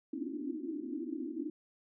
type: band-pass noise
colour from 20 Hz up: white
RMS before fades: -39 dBFS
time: 0.13-1.5 s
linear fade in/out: 5 ms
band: 250 to 340 Hz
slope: 96 dB/octave
effects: none